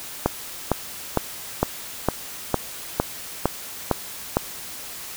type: click train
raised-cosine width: 1 ms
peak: -3 dBFS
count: 10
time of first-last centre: 0.26-4.37 s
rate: 2.19 Hz
effects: white hiss -36 dBFS RMS until 5.16 s